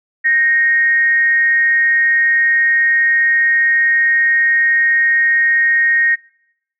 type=tone with frequency modulation; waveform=sine; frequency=1864.7 Hz; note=A#6; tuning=in tune; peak=-10 dBFS; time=0.24-6.16 s; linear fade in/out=20 ms; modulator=286 Hz; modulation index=0.28; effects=noise-tail reverb RT60 0.8 s tail -24 dB re dry